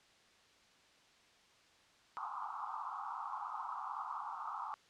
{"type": "band-pass noise", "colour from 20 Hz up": "white", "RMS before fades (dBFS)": -43, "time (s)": [2.17, 4.74], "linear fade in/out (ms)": 0, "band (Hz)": [780, 1300], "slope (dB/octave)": 96, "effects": ["white hiss -66 dBFS RMS until 4.89 s", "low-pass 5000 Hz 12 dB/octave"]}